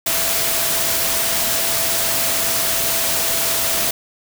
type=tone in noise; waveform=sine; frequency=664 Hz; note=E5; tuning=12 cents sharp; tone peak=-30 dBFS; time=0.06-3.91 s; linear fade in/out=5 ms; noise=white; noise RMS=-19 dBFS; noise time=0.06-3.91 s; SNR=-14 dB; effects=none